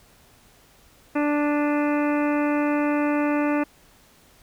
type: harmonic tone with a mistuned harmonic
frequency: 293.7 Hz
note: D4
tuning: in tune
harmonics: 1 / 2 / 3 / 4 / 5 / 6 / 7 / 8 / 9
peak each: -21 / -27 / -31 / -33 / -35 / -37 / -38 / -39 / -40 dBFS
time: 1.15-3.64 s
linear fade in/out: 10 ms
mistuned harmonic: 8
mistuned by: +56 cents
effects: pink hiss -55 dBFS RMS until 4.42 s